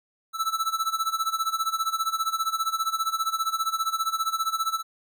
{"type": "tone with tremolo", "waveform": "square", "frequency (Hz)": 1318.5, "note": "E6", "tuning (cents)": 0, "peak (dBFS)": -22, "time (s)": [0.33, 4.83], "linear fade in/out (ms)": 50, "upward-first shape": "sine", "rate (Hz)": 15, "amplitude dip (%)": 85, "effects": []}